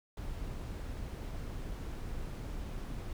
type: noise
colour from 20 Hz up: brown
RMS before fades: -40 dBFS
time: 0.17-3.13 s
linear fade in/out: 2 ms
effects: none